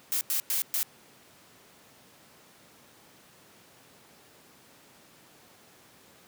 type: noise bursts at uneven times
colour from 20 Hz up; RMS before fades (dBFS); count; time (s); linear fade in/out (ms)
blue; -28; 4; 0.12-0.21 / 0.3-0.4 / 0.5-0.62 / 0.74-0.83; 0
effects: pink hiss -56 dBFS RMS until 6.27 s + high-pass 150 Hz 12 dB/octave